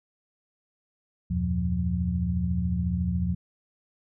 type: tone cluster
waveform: sine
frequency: 79 / 93 / 121 / 177.8 Hz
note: D#2 / F#2 / B2 / F3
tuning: +27 / +9 / -35 / +31 cents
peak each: -28 / -32 / -34 / -27 dBFS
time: 1.3-3.35 s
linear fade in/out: 10 ms
effects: none